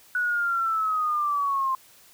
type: linear sweep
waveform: sine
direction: down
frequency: 1480 to 1046.5 Hz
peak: -22 dBFS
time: 0.15-1.75 s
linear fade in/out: 2 ms
effects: white hiss -54 dBFS RMS until 2.13 s